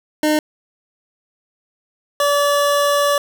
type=tone pair in turn; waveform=25% pulse; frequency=305 / 574.8 Hz; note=D#4 / D5; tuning=-34 / -37 cents; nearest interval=major seventh; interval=1097 cents; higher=second; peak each=-10 dBFS; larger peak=neither; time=0.23-0.39 / 2.2-3.18 s; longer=second; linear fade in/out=2 ms; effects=none